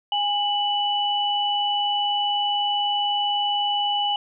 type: tone pair together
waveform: sine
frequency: 820 / 2968 Hz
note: G#5 / F#7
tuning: -22 / +5 cents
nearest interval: octave + minor seventh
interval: 2227 cents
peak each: -23 dBFS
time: 0.12-4.16 s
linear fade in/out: 2 ms
effects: none